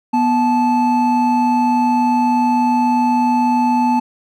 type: tone pair together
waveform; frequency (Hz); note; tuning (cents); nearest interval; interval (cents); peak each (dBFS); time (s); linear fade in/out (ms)
triangle; 244.6 / 871.7; B3 / A5; -16 / -16; octave + minor seventh; 2200; -13; 0.13-4; 10
effects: none